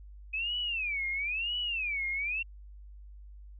sine tone with vibrato, 2510 Hz, D#7, 15 cents sharp, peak -30 dBFS, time 0.33-2.43 s, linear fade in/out 10 ms, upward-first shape sine, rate 1 Hz, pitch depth 280 cents each way, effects added 50 Hz sine -46 dBFS peak until 3.59 s

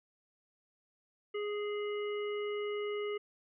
harmonic tone, 415.3 Hz, G#4, in tune, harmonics 1 / 3 / 5 / 7, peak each -34 / -46 / -46 / -49 dBFS, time 1.34-3.18 s, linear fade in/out 10 ms, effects none

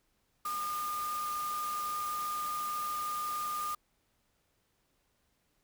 sine tone in noise, 1214 Hz, D#6, 43 cents flat, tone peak -33 dBFS, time 0.45-3.75 s, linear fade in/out 5 ms, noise white, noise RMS -44 dBFS, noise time 0.45-3.75 s, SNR +8 dB, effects pink hiss -75 dBFS RMS until 5.63 s

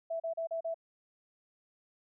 sine tone bursts, 659.3 Hz, E5, in tune, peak -32 dBFS, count 5, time 0.1-0.744 s, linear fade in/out 10 ms, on 100 ms, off 36 ms, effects none

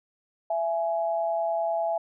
sine tone pair together, 667 / 837 Hz, E5 / G#5, +20 / +13 cents, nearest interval major third, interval 393 cents, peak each -25 / -30 dBFS, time 0.5-1.98 s, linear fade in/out 5 ms, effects none

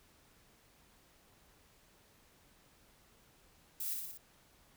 violet noise with echo, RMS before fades -39 dBFS, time 3.8-3.94 s, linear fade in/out 5 ms, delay 59 ms, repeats 4, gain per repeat -3 dB, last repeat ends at 4.176 s, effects pink hiss -66 dBFS RMS until 4.76 s

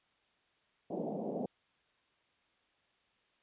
pink band-pass noise, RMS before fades -38 dBFS, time 0.9-1.46 s, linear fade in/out 5 ms, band 170 to 730 Hz, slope 48 dB/octave, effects white hiss -73 dBFS RMS until 3.42 s + resampled to 8000 Hz

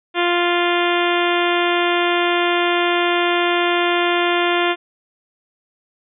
harmonic tone, 349.2 Hz, F4, in tune, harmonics 1 / 2 / 3 / 4 / 5 / 6 / 7 / 8 / 9 / 10, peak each -19 / -22 / -24 / -25 / -26 / -27 / -27 / -28 / -29 / -29 dBFS, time 0.14-4.76 s, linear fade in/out 50 ms, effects none

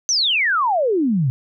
sine exponential sweep, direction down, 6272 to 121.2 Hz, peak -15 dBFS, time 0.09-1.3 s, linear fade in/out 0 ms, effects none

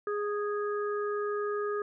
harmonic tone, 413.9 Hz, G#4, 6 cents flat, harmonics 1 / 3 / 4, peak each -30 / -36 / -42 dBFS, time 0.07-1.82 s, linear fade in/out 2 ms, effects none

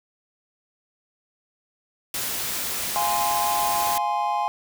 white noise, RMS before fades -28 dBFS, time 2.14-3.98 s, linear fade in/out 2 ms
triangle chord, F minor, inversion none, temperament equal with one note detuned, 698.5 / 830.6 / 1041.1 Hz, F5 / Ab5 / C6, 0 / 0 / -9 cents, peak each -27 / -22 / -25 dBFS, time 2.96-4.48 s, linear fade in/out 0 ms
effects none

